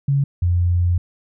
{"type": "tone pair in turn", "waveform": "sine", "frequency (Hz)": [139.5, 87.88], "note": ["C#3", "F2"], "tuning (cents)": [11, 11], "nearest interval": "minor sixth", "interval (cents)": 800, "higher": "first", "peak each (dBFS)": -14, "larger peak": "neither", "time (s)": [[0.08, 0.24], [0.42, 0.98]], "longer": "second", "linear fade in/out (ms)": 5, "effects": []}